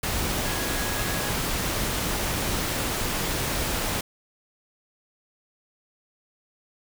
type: tone in noise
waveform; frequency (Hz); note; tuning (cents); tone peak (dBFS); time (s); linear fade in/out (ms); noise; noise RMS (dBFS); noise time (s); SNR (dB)
sine; 1661.2; G#6; 0; -36; 0.45-1.3; 5; pink; -27; 0.03-4.01; -12
effects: none